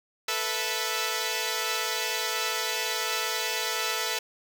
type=chord; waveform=5% pulse; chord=A suspended second; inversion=none; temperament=equal with one note detuned; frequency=440 / 492.2 / 659.3 Hz; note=A4 / B4 / E5; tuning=0 / -6 / 0 cents; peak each=-19 / -20 / -22 dBFS; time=0.28-4.19 s; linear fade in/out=5 ms; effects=none